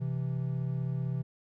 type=tone pair together; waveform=triangle; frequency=130 / 165.63 Hz; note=C3 / E3; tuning=-11 / +9 cents; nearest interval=major third; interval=420 cents; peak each=-29 / -33 dBFS; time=0-1.23 s; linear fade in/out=20 ms; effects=none